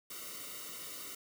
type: noise with comb filter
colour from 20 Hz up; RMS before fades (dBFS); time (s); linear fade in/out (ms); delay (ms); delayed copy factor
white; -45; 0.1-1.15; 5; 1.2; -0.95
effects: none